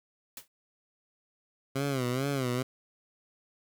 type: noise with exponential decay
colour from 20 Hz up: white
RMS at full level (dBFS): -38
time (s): 0.37-0.48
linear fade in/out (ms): 2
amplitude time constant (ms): 23
type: tone with vibrato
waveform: 15% pulse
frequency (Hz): 131.9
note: C3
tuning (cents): +14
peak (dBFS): -22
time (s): 1.75-2.63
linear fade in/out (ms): 10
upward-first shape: sine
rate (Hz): 2.3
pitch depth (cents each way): 130
effects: none